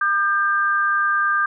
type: tone pair together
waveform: sine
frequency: 1206 / 1582.6 Hz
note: D6 / G6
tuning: +46 / +16 cents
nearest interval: perfect fourth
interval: 470 cents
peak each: -19 dBFS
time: 0.01-1.46 s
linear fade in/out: 5 ms
effects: none